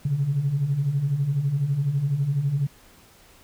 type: beating tone pair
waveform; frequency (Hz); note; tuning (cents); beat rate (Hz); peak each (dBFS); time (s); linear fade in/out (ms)
sine; 131.9 / 143.9; C3 / D3; +14 / -35; 12; -27 / -21; 0.05-2.67; 5
effects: tanh soft clip ceiling -14 dBFS + pink hiss -53 dBFS RMS until 3.43 s